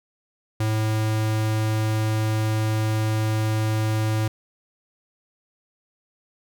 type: tone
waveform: square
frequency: 109 Hz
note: A2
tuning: 16 cents flat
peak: -21 dBFS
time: 0.6-4.28 s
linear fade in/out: 5 ms
effects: none